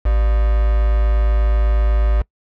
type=tone with quantisation; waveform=sine; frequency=54.1 Hz; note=A1; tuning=29 cents flat; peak=-12 dBFS; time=0.05-2.22 s; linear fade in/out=10 ms; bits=4; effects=noise-tail reverb RT60 0.1 s tail -24 dB re dry + low-pass 2000 Hz 12 dB/octave